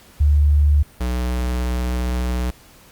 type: tone pair in turn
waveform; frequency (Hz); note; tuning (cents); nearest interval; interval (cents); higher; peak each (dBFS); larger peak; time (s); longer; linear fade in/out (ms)
sine / square; 73.3 / 61.64; D2 / B1; -3 / -3; minor third; 300; first; -11 / -20; first; 0.2-0.83 / 1-2.51; second; 10
effects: pink hiss -48 dBFS RMS until 2.91 s + Opus 48 kbps